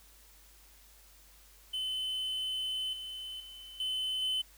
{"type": "tone with level steps", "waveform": "triangle", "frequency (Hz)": 3041, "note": "F#7", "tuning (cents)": 47, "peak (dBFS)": [-31, -38, -45, -30, -28], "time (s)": [1.73, 4.42], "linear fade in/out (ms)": 10, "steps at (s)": [2.93, 3.4, 3.8, 4.22], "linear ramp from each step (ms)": 2, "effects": ["added 50 Hz sine -60 dBFS peak until 4.57 s", "white hiss -60 dBFS RMS until 4.57 s"]}